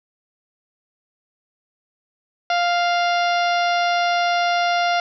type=harmonic tone; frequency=698.5 Hz; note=F5; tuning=in tune; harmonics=1 / 2 / 3 / 4 / 5 / 6 / 7 / 8; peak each=-18 / -24 / -28 / -30 / -32 / -34 / -35 / -36 dBFS; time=2.5-5 s; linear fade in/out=2 ms; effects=none